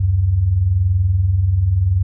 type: tone pair together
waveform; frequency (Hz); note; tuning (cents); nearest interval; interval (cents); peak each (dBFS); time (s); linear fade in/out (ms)
sine; 73.42 / 94.22; D2 / F#2; 0 / +32; major third; 432; -21 / -13; 0-2.03; 10
effects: none